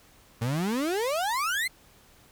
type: exponential sweep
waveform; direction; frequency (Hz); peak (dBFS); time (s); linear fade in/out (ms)
35% pulse; up; 110 to 2148; -24; 0.41-1.68; 10
effects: pink hiss -57 dBFS RMS until 2.31 s